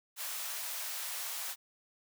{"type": "high-pass noise", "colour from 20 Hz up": "white", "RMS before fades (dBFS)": -39, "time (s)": [0.16, 1.56], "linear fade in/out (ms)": 50, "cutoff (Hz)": 630, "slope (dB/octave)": 24, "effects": []}